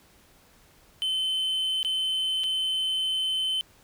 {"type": "tone with dropouts", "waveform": "triangle", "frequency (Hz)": 3064, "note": "G7", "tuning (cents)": -40, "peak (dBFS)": -23, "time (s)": [1.02, 3.61], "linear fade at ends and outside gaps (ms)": 0, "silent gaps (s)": [[1.83, 1.848], [2.436, 2.44]], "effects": ["pink hiss -58 dBFS RMS until 3.83 s"]}